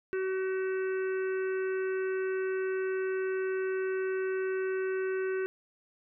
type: harmonic tone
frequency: 378.3 Hz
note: F#4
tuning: 38 cents sharp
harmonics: 1 / 3 / 4 / 5 / 6 / 7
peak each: -29 / -47 / -40 / -47 / -54 / -49 dBFS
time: 0.13-5.46 s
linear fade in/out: 0 ms
effects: none